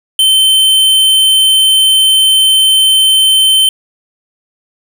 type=tone; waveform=square; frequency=3089 Hz; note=G7; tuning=26 cents flat; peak=-6 dBFS; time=0.19-3.69 s; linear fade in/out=2 ms; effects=none